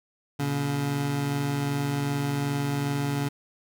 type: tone pair together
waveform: 25% pulse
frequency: 119.4 / 141.99 Hz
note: A#2 / C#3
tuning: +42 / +42 cents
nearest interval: minor third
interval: 300 cents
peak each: -31 / -22 dBFS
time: 0.39-3.29 s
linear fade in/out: 10 ms
effects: none